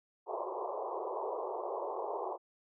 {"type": "band-pass noise", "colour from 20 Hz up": "pink", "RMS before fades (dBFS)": -38, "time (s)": [0.26, 2.38], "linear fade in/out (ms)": 50, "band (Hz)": [360, 1100], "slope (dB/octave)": 96, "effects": []}